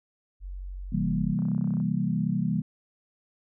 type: tone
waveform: sine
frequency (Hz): 46.35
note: F#1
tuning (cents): +4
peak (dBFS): -34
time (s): 0.4-1.36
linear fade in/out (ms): 50
type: chord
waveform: sine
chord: C dominant seventh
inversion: none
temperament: equal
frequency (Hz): 130.81 / 164.81 / 196 / 233.1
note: C3 / E3 / G3 / Bb3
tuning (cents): 0 / 0 / 0 / 0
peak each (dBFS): -32 / -28 / -28 / -31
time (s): 0.92-2.62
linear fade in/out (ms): 10
type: click train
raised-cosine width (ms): 1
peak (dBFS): -34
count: 14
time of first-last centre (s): 1.39-1.801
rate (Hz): 31.6
effects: none